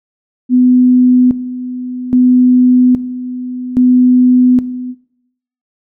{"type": "tone with tremolo", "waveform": "sine", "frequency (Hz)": 250.7, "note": "B3", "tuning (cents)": 26, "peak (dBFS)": -5, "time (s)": [0.49, 4.95], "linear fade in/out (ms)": 50, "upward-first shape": "square", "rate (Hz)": 0.61, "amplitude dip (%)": 80, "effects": ["noise-tail reverb RT60 0.8 s tail -17 dB re dry"]}